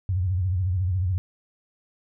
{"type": "tone with vibrato", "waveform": "sine", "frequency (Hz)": 91.7, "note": "F#2", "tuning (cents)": -15, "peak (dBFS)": -21, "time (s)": [0.09, 1.18], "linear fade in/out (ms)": 0, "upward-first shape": "sine", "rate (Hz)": 14, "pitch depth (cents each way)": 120, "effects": []}